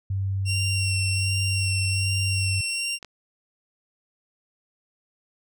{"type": "tone", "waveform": "sine", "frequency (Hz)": 97, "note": "G2", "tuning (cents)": -18, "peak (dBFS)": -23, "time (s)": [0.1, 2.61], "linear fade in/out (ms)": 5}
{"type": "tone with vibrato", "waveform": "20% pulse", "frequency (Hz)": 2743, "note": "F7", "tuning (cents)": -32, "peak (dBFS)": -20, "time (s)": [0.45, 2.99], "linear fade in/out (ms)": 50, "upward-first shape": "sine", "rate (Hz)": 1.3, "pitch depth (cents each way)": 18}
{"type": "clicks", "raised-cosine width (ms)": 0.2, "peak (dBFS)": -24, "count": 2, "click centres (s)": [3.028, 3.047]}
{"effects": []}